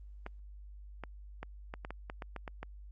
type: clicks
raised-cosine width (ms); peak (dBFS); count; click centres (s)
0.5; -26; 11; 0.264 / 1.037 / 1.43 / 1.739 / 1.849 / 1.906 / 2.099 / 2.222 / 2.363 / 2.478 / 2.63
effects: added 50 Hz sine -47 dBFS peak until 2.91 s + Opus 32 kbps